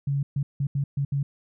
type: tone bursts at uneven times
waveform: sine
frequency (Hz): 140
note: C#3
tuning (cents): +18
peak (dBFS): -22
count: 6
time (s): 0.07-0.23 / 0.36-0.43 / 0.6-0.67 / 0.75-0.84 / 0.97-1.05 / 1.12-1.23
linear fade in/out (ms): 5
effects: none